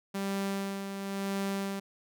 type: tone with tremolo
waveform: sawtooth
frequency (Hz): 196.6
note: G3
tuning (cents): +5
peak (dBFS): -26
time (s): 0.14-1.8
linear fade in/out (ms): 10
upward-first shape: sine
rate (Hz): 0.97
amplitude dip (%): 50
effects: none